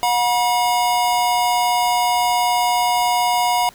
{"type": "tone pair together", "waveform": "square", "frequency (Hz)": [723, 964.1], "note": ["F#5", "B5"], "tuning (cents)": [-40, -42], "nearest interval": "perfect fourth", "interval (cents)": 498, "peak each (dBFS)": -19, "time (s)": [0.03, 3.69], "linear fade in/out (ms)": 0, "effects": ["pink hiss -46 dBFS RMS until 3.74 s"]}